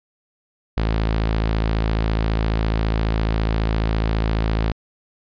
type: tone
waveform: sawtooth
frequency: 54.6 Hz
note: A1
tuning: 13 cents flat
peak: -14 dBFS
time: 0.77-4.72 s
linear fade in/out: 5 ms
effects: resampled to 11025 Hz